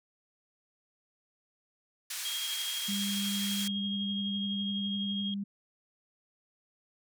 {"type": "band-pass noise", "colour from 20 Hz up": "white", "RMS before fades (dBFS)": -38, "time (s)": [2.1, 3.68], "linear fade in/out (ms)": 5, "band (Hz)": [1700, 10000], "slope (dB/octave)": 12}
{"type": "tone with tremolo", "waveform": "sine", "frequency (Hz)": 3256, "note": "G#7", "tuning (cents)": -35, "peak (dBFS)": -33, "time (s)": [2.25, 5.34], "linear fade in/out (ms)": 2, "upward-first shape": "sine", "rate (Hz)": 12, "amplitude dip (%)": 30}
{"type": "tone", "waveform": "sine", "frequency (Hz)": 200.2, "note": "G3", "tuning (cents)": 37, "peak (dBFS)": -32, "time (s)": [2.88, 5.44], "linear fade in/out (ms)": 10}
{"effects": []}